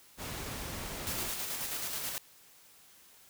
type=noise; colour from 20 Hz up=pink; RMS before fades=-40 dBFS; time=0.17-1.32 s; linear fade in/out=50 ms
type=noise with tremolo; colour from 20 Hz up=white; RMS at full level=-36 dBFS; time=1.07-2.18 s; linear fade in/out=0 ms; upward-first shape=square; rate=9.3 Hz; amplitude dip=30%
effects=white hiss -59 dBFS RMS until 3.29 s